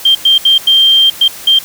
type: tone bursts at uneven times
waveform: sine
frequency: 3170 Hz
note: G7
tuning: 19 cents sharp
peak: -4 dBFS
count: 6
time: 0.05-0.15 / 0.25-0.38 / 0.45-0.58 / 0.67-1.1 / 1.21-1.28 / 1.47-1.59 s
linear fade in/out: 5 ms
effects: white hiss -29 dBFS RMS until 1.64 s